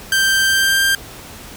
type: tone with pitch glide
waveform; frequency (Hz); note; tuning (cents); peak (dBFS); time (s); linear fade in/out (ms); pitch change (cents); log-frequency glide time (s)
sawtooth; 1569 to 1585.4; G6 to G6; +1 to +19; -9; 0.12-0.95; 2; +18; 0.45-0.83
effects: pink hiss -36 dBFS RMS until 1.56 s